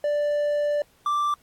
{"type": "tone pair in turn", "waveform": "triangle", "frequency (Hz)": [587.3, 1174.6], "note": ["D5", "D6"], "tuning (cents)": [0, 0], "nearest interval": "octave", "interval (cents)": 1200, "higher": "second", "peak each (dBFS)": -19, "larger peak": "neither", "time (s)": [[0.04, 0.82], [1.06, 1.34]], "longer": "first", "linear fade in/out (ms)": 2, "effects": ["pink hiss -61 dBFS RMS until 1.42 s", "AAC 64 kbps"]}